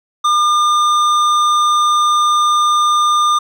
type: tone with hard clipping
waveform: sine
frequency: 1205 Hz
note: D6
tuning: 44 cents sharp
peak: -12 dBFS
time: 0.24-3.39 s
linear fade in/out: 10 ms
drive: 11 dB
effects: none